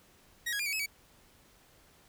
sawtooth tone with pitch steps, 1894 / 1656 / 2403 / 2265 / 2577 / 2274 Hz, A#6 / G#6 / D7 / C#7 / E7 / C#7, +27 / -5 / +39 / +37 / -40 / +44 cents, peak -28 dBFS, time 0.46-0.862 s, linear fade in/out 10 ms, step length 67 ms, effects pink hiss -62 dBFS RMS until 2.08 s

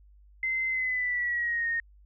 sine tone with pitch glide, 2066 to 1851.3 Hz, C7 to A#6, -22 to -12 cents, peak -26 dBFS, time 0.43-1.8 s, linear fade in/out 2 ms, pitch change -190 cents, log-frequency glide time 0.69-1.68 s, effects added 50 Hz sine -53 dBFS peak until 2.05 s

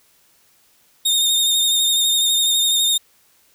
sawtooth tone with vibrato, 3676 Hz, A#7, 25 cents flat, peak -12 dBFS, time 1.05-2.98 s, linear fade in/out 10 ms, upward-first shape sine, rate 12 Hz, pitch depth 32 cents each way, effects white hiss -57 dBFS RMS until 3.54 s

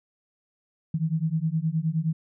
sine beating tone pair, 155.56 / 165.16 Hz, D#3 / E3, 0 / +4 cents, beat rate 9.6 Hz, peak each -26 dBFS, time 0.94-2.13 s, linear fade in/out 5 ms, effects none

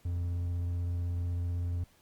triangle tone with vibrato, 87.2 Hz, F2, 2 cents flat, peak -28 dBFS, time 0.05-1.84 s, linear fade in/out 5 ms, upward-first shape triangle, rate 16 Hz, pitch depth 13 cents each way, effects pink hiss -65 dBFS RMS until 2.01 s + Opus 48 kbps

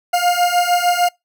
40% pulse beating tone pair, 704 / 710.6 Hz, F5 / F5, +14 / +30 cents, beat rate 6.6 Hz, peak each -16 dBFS, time 0.13-1.09 s, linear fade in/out 10 ms, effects noise-tail reverb RT60 0.2 s tail -26 dB re dry

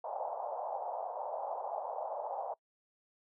white band-pass noise, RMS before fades -39 dBFS, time 0.04-2.54 s, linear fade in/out 5 ms, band 560 to 880 Hz, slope 48 dB/octave, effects noise-tail reverb RT60 0.1 s tail -24 dB re dry

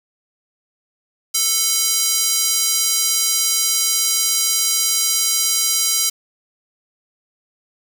square tone with high-pass filter, 441.7 Hz, A4, 7 cents sharp, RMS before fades -18 dBFS, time 1.34-6.1 s, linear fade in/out 10 ms, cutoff 5600 Hz, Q 1.2, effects none

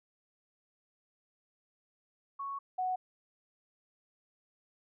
sine tone pair in turn, 1108.7 / 740 Hz, C#6 / F#5, 0 / 0 cents, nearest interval perfect fifth, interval 700 cents, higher first, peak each -36 / -30 dBFS, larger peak second, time 2.39-2.59 / 2.78-2.96 s, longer first, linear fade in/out 10 ms, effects none

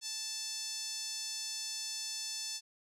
5% pulse tone with band-pass filter, 880 Hz, A5, in tune, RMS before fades -40 dBFS, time 0.01-2.61 s, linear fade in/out 50 ms, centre 5400 Hz, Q 2, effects none

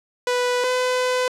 sawtooth tone pair in turn, 493.9 / 504.3 Hz, B4 / B4, 0 / +36 cents, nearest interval unison, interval 36 cents, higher second, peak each -15 dBFS, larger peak neither, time 0.27-0.64 / 0.64-1.28 s, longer second, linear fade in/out 2 ms, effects low-pass 8000 Hz 12 dB/octave

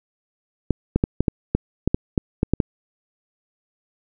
clicks, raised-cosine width 3 ms, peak -4 dBFS, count 12, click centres 0.707 / 0.96 / 1.039 / 1.206 / 1.282 / 1.55 / 1.876 / 1.945 / 2.178 / 2.431 / 2.536 / 2.602 s, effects none

